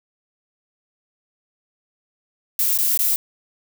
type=noise with dropouts; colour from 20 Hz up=violet; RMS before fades=-19 dBFS; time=2.59-3.16 s; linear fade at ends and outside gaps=1 ms; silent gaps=2.776-2.787 / 2.975-2.99 s; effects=none